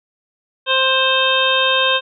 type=harmonic tone; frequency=525 Hz; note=C5; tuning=6 cents sharp; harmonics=1 / 2 / 3 / 5 / 6 / 7; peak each=-20 / -20 / -20 / -20 / -20 / -20 dBFS; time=0.66-2.01 s; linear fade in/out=50 ms; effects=none